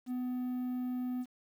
triangle tone with quantisation, 250.4 Hz, B3, 24 cents sharp, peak -31 dBFS, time 0.06-1.26 s, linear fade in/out 50 ms, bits 10, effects none

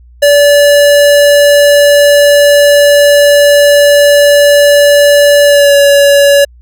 square tone with pitch glide, 577 to 566.8 Hz, D5 to C#5, -31 to +38 cents, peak -3 dBFS, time 0.22-6.45 s, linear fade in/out 10 ms, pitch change -31 cents, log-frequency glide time 5.45-5.75 s, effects added 60 Hz sine -35 dBFS peak until 6.61 s

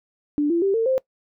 sine tone with pitch steps, 293.7 / 339.3 / 392 / 452.9 / 523.3 Hz, D4 / F4 / G4 / A#4 / C5, 0 / -50 / 0 / -50 / 0 cents, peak -17 dBFS, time 0.38-0.98 s, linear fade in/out 0 ms, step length 120 ms, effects noise-tail reverb RT60 0.1 s tail -22 dB re dry

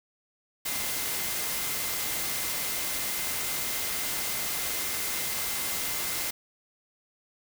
sine tone in noise, 2077 Hz, C7, 13 cents flat, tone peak -42 dBFS, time 0.65-6.31 s, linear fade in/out 10 ms, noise white, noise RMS -31 dBFS, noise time 0.65-6.31 s, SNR -14 dB, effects none

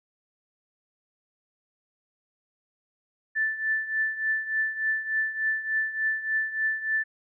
sine tone with tremolo, 1760 Hz, A6, in tune, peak -21 dBFS, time 3.35-7.04 s, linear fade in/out 20 ms, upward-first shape triangle, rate 3.4 Hz, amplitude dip 80%, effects none

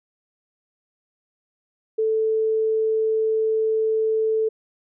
sine tone, 440 Hz, A4, in tune, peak -18 dBFS, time 1.98-4.49 s, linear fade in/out 10 ms, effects none

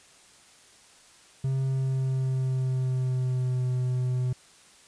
triangle tone with pitch glide, 133.4 to 126.35 Hz, C3 to B2, +34 to +40 cents, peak -22 dBFS, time 1.44-4.33 s, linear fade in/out 5 ms, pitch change -94 cents, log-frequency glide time 1.62-3.68 s, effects white hiss -55 dBFS RMS until 4.87 s + resampled to 22050 Hz

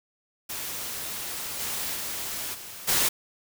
white noise with level steps, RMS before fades -34 / -31 / -33 / -41 / -23 dBFS, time 0.49-3.09 s, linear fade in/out 10 ms, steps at 1.59 / 1.94 / 2.53 / 2.87 s, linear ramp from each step 20 ms, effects none

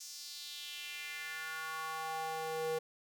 square tone with high-pass filter sweep, 159.5 Hz, D#3, 43 cents sharp, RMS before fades -41 dBFS, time 0-2.79 s, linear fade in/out 10 ms, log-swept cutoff 6000 to 450 Hz, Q 2.9, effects none

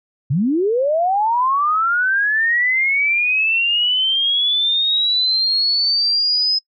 sine linear sweep, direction up, 120 to 5100 Hz, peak -14 dBFS, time 0.3-6.59 s, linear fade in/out 10 ms, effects noise-tail reverb RT60 0.1 s tail -26 dB re dry

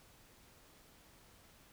silence, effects pink hiss -63 dBFS RMS until 1.72 s

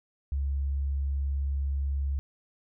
sine tone, 69.3 Hz, C#2, in tune, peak -26 dBFS, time 0.32-2.19 s, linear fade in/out 0 ms, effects none

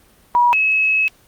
sine tone pair in turn, 965 / 2576 Hz, B5 / E7, -40 / -41 cents, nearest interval octave + perfect fourth, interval 1699 cents, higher second, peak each -10 / -13 dBFS, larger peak first, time 0.35-0.53 / 0.53-1.08 s, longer second, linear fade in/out 0 ms, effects pink hiss -52 dBFS RMS until 1.27 s + Opus 24 kbps

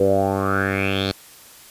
10% pulse tone with low-pass filter sweep, 97.3 Hz, G2, 12 cents flat, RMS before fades -20 dBFS, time 0-1.12 s, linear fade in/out 5 ms, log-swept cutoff 470 to 4300 Hz, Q 6.5, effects white hiss -45 dBFS RMS until 1.7 s + resampled to 32000 Hz

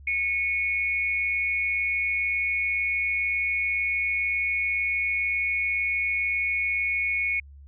sine tone pair together, 2201 / 2448 Hz, C#7 / D#7, -13 / -29 cents, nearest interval major second, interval 184 cents, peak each -24 / -29 dBFS, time 0.07-7.4 s, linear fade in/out 5 ms, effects added 70 Hz sine -44 dBFS peak until 7.67 s

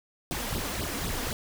pink noise with flanger, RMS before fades -32 dBFS, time 0.31-1.33 s, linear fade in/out 0 ms, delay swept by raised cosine 0.21 to 4.31 ms, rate 3.9 Hz, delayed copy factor +0.95, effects none

